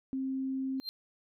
sine tone, 265.3 Hz, C4, 24 cents sharp, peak -31 dBFS, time 0.13-0.8 s, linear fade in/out 0 ms
triangle tone with exponential growth, 4168 Hz, C8, 7 cents flat, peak -30 dBFS, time 0.78-0.89 s, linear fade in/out 0 ms, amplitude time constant 23 ms
effects none

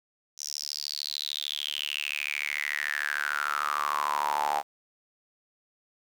sawtooth tone with high-pass filter sweep, 73.42 Hz, D2, in tune, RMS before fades -31 dBFS, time 0.37-4.63 s, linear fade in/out 50 ms, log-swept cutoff 5900 to 790 Hz, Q 9.1, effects 9-bit

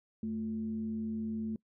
sine tone with frequency modulation, 220 Hz, A3, in tune, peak -33 dBFS, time 0.23-1.56 s, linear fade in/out 2 ms, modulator 134 Hz, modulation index 0.34, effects noise-tail reverb RT60 0.1 s tail -23 dB re dry

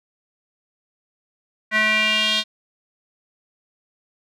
square tone with band-pass filter sweep, 215.6 Hz, A3, 35 cents flat, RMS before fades -19 dBFS, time 1.71-2.44 s, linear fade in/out 50 ms, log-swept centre 1900 to 3600 Hz, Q 4.1, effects none

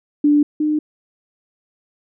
sine tone pair in turn, 293.7 / 303.5 Hz, D4 / D#4, 0 / -43 cents, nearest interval minor second, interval 57 cents, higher second, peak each -10 / -15 dBFS, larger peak first, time 0.24-0.43 / 0.6-0.79 s, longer neither, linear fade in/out 5 ms, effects none

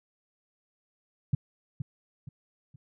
sine tone with echo, 135.6 Hz, C#3, 38 cents flat, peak -19 dBFS, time 1.33-1.35 s, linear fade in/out 5 ms, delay 470 ms, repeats 3, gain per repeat -9 dB, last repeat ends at 2.76 s, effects none

